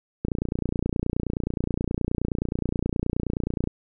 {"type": "click train", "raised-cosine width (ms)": 3, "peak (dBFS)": -12, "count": 102, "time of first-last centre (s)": [0.25, 3.674], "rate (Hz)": 29.5, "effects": []}